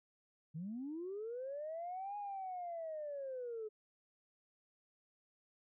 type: linear two-way sweep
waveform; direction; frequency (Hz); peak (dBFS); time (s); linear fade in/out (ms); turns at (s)
sine; up then down; 146.9 to 830 to 422.7; -40; 0.54-3.69; 20; 2.17
effects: tanh soft clip ceiling -36 dBFS